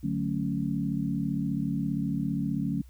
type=chord; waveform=sine; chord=D major seventh; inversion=none; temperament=equal; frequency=146.83 / 185 / 220 / 277.2 Hz; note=D3 / F#3 / A3 / C#4; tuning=0 / 0 / 0 / 0 cents; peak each=-32 dBFS; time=0.03-2.82 s; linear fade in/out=10 ms; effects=added 62 Hz sine -47 dBFS peak until 2.89 s + white hiss -65 dBFS RMS until 2.89 s

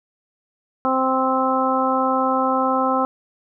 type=harmonic tone; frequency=261.6 Hz; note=C4; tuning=in tune; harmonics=1 / 2 / 3 / 4 / 5; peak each=-23 / -23 / -23 / -23 / -23 dBFS; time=0.85-3.05 s; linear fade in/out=0 ms; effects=none

